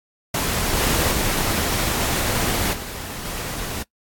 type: noise with level steps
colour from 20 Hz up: pink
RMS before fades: -22 / -20 / -22 / -32 / -29 dBFS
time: 0.34-3.83 s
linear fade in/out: 5 ms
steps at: 0.77 / 1.11 / 2.73 / 3.25 s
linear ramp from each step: 2 ms
effects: noise-tail reverb RT60 0.1 s tail -21 dB re dry + AAC 64 kbps